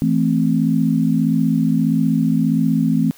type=chord; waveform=sine; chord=A minor; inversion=second; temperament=equal; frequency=164.81 / 220 / 261.6 Hz; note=E3 / A3 / C4; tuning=0 / 0 / 0 cents; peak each=-18 dBFS; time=0.02-3.11 s; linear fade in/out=0 ms; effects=white hiss -47 dBFS RMS until 3.17 s